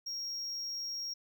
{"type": "tone", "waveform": "triangle", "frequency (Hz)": 5588, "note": "F8", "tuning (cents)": 0, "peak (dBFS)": -35, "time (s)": [0.06, 1.14], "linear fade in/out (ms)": 10, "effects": []}